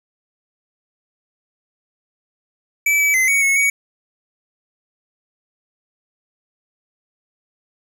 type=tone with pitch steps; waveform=square; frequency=2308 / 2292 / 2054 / 2238 / 2192 / 2247 Hz; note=D7 / D7 / C7 / C#7 / C#7 / C#7; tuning=-31 / -43 / -33 / +16 / -20 / +23 cents; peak=-14 dBFS; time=2.86-3.7 s; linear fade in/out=5 ms; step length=140 ms; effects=none